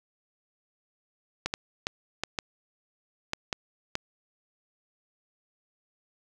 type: clicks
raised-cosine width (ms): 0.2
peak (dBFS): -11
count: 8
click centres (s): 1.46 / 1.539 / 1.869 / 2.236 / 2.388 / 3.334 / 3.528 / 3.954
effects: none